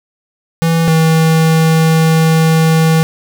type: tone pair in turn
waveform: square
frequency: 164.81 / 160.95 Hz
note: E3 / E3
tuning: 0 / -41 cents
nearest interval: unison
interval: 41 cents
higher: first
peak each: -10 / -8 dBFS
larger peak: second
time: 0.62-0.88 / 0.88-3.03 s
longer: second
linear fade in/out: 0 ms
effects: none